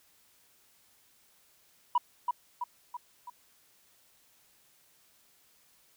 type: tone with echo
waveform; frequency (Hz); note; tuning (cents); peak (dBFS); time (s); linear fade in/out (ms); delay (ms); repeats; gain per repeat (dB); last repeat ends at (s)
sine; 974; B5; -24; -20; 1.95-1.98; 5; 330; 4; -5; 3.3
effects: tanh soft clip ceiling -19 dBFS + white hiss -65 dBFS RMS until 5.96 s